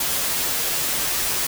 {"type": "noise with comb filter", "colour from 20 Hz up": "white", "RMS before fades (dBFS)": -23, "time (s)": [0, 1.47], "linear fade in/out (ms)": 5, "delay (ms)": 9.8, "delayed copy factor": -1, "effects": []}